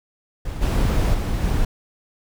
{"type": "noise with level steps", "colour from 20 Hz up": "brown", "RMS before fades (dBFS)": [-28, -18, -22, -20], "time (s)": [0.45, 1.65], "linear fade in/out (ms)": 5, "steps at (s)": [0.61, 1.13, 1.41], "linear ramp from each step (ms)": 20, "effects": []}